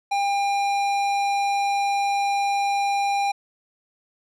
sine tone with tanh clipping, 801 Hz, G5, 37 cents sharp, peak -22 dBFS, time 0.11-3.32 s, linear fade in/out 10 ms, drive 16 dB, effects none

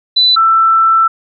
sine tone pair in turn, 3990 / 1331.5 Hz, B7 / E6, +17 / +17 cents, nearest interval octave + perfect fifth, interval 1900 cents, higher first, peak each -6 dBFS, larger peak neither, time 0.16-0.36 / 0.36-1.08 s, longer second, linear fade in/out 10 ms, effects none

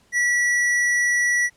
sine tone with hard clipping, 1944 Hz, B6, 28 cents flat, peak -19 dBFS, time 0.12-1.5 s, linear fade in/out 50 ms, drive 11 dB, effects pink hiss -59 dBFS RMS until 1.56 s + low-pass 10000 Hz 12 dB/octave

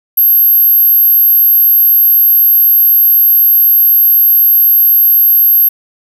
sine tone, 12544 Hz, G9, in tune, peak -3 dBFS, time 0.17-5.69 s, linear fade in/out 10 ms, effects tanh soft clip ceiling -1 dBFS + 7-bit

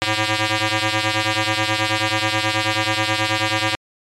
5% pulse ring-modulated tone, 216.1 Hz, A3, 31 cents flat, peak -3 dBFS, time 0.02-3.75 s, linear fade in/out 0 ms, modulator 1400 Hz, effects low-pass 7000 Hz 12 dB/octave + MP3 96 kbps

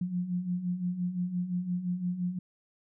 sine beating tone pair, 174.61 / 180.41 Hz, F3 / F#3, 0 / -43 cents, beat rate 5.8 Hz, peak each -36 / -30 dBFS, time 0.01-2.39 s, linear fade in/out 5 ms, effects none

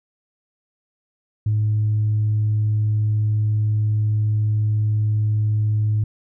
sine tone, 106.8 Hz, G#2, 49 cents sharp, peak -15 dBFS, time 1.46-6.04 s, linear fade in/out 5 ms, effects tanh soft clip ceiling -13 dBFS

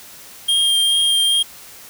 square tone with vibrato, 3212 Hz, G7, 41 cents sharp, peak -14 dBFS, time 0.48-1.43 s, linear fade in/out 10 ms, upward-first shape sine, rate 2.4 Hz, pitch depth 12 cents each way, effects white hiss -40 dBFS RMS until 1.89 s

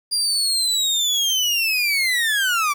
30% pulse linear sweep, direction down, 4830 to 1131 Hz, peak -15 dBFS, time 0.11-2.74 s, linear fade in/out 20 ms, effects 8-bit

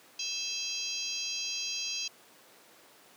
harmonic tone with a mistuned harmonic, 805 Hz, G5, 46 cents sharp, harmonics 3 / 4 / 5 / 6 / 7 / 8, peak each -40 / -41 / -42 / -37 / -41 / -40 dBFS, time 0.19-2.08 s, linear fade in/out 5 ms, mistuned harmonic 3, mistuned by +140 cents, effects pink hiss -57 dBFS RMS until 3.16 s + high-pass 300 Hz 12 dB/octave

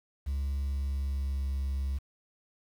sine tone with pitch glide, 69.3 to 67.99 Hz, C#2 to C#2, 0 to -33 cents, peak -26 dBFS, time 0.26-1.99 s, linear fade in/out 20 ms, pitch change -33 cents, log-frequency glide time 0.56-1.57 s, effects tanh soft clip ceiling -28 dBFS + 9-bit

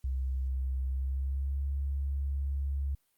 sine tone with pitch glide, 65.41 to 69.3 Hz, C2 to C#2, 0 to 0 cents, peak -29 dBFS, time 0.04-2.95 s, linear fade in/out 5 ms, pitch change +100 cents, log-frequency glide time 0.86-1.63 s, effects white hiss -74 dBFS RMS until 3.17 s + Opus 48 kbps

